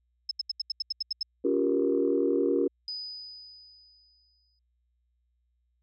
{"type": "tone bursts", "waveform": "sine", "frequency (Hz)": 5210, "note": "E8", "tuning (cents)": -21, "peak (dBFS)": -26, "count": 10, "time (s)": [0.29, 1.23], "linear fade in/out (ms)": 5, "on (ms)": 22, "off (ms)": 80}
{"type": "chord", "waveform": "sine", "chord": "G half-diminished seventh", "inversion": "second", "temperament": "just", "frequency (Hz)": [282.2, 352.8, 392, 470.4], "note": ["Db4", "F4", "G4", "Bb4"], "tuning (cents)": [31, 18, 0, 16], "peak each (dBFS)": -28, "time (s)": [1.44, 2.68], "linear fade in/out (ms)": 10}
{"type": "tone with exponential decay", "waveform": "sine", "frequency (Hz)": 4978, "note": "D#8", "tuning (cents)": 0, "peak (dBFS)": -32, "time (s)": [2.88, 4.59], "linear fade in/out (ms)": 1, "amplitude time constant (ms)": 370}
{"effects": ["tanh soft clip ceiling -13 dBFS", "added 60 Hz sine -70 dBFS peak until 5.82 s"]}